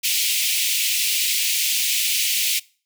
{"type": "high-pass noise", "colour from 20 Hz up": "pink", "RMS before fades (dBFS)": -21, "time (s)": [0.03, 2.6], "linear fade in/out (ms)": 20, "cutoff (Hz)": 2300, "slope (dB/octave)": 48, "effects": ["noise-tail reverb RT60 0.4 s tail -23 dB re dry"]}